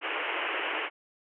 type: band-pass noise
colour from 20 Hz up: white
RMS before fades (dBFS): -32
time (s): 0.01-0.9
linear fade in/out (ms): 50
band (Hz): 300 to 3000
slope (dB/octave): 96
effects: none